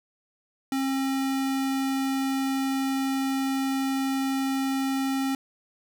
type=tone; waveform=square; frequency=268.8 Hz; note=C4; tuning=47 cents sharp; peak=-25 dBFS; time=0.72-5.35 s; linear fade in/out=2 ms; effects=none